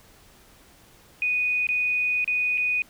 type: tone with dropouts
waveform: sine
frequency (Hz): 2480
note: D#7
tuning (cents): -6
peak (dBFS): -21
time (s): 1.22-2.82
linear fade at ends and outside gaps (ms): 1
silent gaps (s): 1.669-1.689 / 2.244-2.277 / 2.575-2.579
effects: pink hiss -54 dBFS RMS until 2.89 s